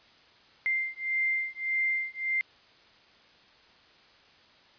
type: beating tone pair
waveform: sine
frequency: 2093 / 2094.7 Hz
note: C7 / C7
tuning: 0 / +1 cents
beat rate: 1.7 Hz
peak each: -30 dBFS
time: 0.66-2.41 s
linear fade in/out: 0 ms
effects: white hiss -58 dBFS RMS until 4.78 s + resampled to 11025 Hz